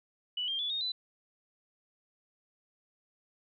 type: tone with pitch steps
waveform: sine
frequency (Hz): 2960 / 3191 / 3440 / 3708 / 3997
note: F#7 / G7 / A7 / A#7 / B7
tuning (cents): 0 / +30 / -40 / -10 / +20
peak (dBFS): -31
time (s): 0.37-0.92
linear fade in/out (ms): 5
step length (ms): 110
effects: none